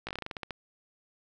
slowing click train, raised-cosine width 0.3 ms, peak -20 dBFS, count 12, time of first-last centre 0.07-0.507 s, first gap 17 ms, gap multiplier 1.16, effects none

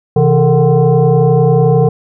sine tone with frequency modulation, 162.6 Hz, E3, 23 cents flat, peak -6 dBFS, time 0.16-1.89 s, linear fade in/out 5 ms, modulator 294 Hz, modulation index 1.5, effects none

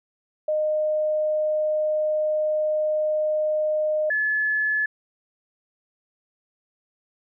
sine tone pair in turn, 614 / 1718.7 Hz, D#5 / A6, -23 / -41 cents, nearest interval octave + tritone, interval 1782 cents, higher second, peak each -20 dBFS, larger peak neither, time 0.48-4.1 / 4.1-4.86 s, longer first, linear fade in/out 5 ms, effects none

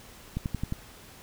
click train, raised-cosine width 5 ms, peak -17 dBFS, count 5, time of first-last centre 0.37-0.724 s, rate 11.3 Hz, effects pink hiss -50 dBFS RMS until 1.22 s

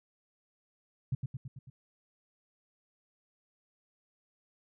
sine tone with echo, 130 Hz, C3, 11 cents flat, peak -27 dBFS, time 1.12-1.15 s, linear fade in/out 5 ms, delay 110 ms, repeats 5, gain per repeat -4 dB, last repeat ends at 1.7 s, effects none

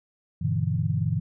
sine chord, E minor seventh, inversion first, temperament equal with one note detuned, 98 / 120.51 / 146.83 / 164.81 Hz, G2 / B2 / D3 / E3, 0 / -42 / 0 / 0 cents, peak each -28 dBFS, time 0.41-1.2 s, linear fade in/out 10 ms, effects none

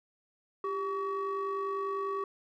triangle ring-modulated tone, 370 Hz, F#4, in tune, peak -26 dBFS, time 0.64-2.24 s, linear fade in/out 2 ms, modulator 765 Hz, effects none

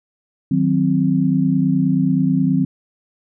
sine chord, C diminished, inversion first, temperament equal, 155.56 / 185 / 261.6 Hz, Eb3 / Gb3 / C4, 0 / 0 / 0 cents, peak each -19 / -18 / -17 dBFS, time 0.51-2.65 s, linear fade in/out 5 ms, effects none

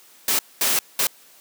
white noise bursts at uneven times, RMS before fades -20 dBFS, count 3, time 0.28-0.39 / 0.61-0.79 / 0.99-1.07 s, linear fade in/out 2 ms, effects white hiss -51 dBFS RMS until 1.4 s + high-pass 200 Hz 12 dB/octave

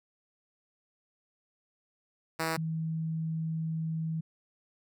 5% pulse / sine tone pair in turn, 161.8 / 160.87 Hz, E3 / E3, -32 / -42 cents, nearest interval unison, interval 10 cents, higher first, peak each -18 / -30 dBFS, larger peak first, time 2.39-2.57 / 2.57-4.21 s, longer second, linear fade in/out 10 ms, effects none

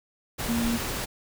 sine tone in noise, 233.1 Hz, A#3, in tune, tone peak -24 dBFS, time 0.48-0.78 s, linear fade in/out 20 ms, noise pink, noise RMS -31 dBFS, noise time 0.38-1.06 s, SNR +4 dB, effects none

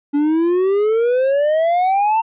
triangle exponential sweep, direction up, 283.9 to 911 Hz, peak -11 dBFS, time 0.13-2.22 s, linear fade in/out 20 ms, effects resampled to 8000 Hz

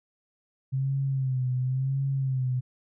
sine tone with vibrato, 131.7 Hz, C3, 12 cents sharp, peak -24 dBFS, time 0.72-2.61 s, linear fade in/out 20 ms, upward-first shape sine, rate 0.94 Hz, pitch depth 68 cents each way, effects none

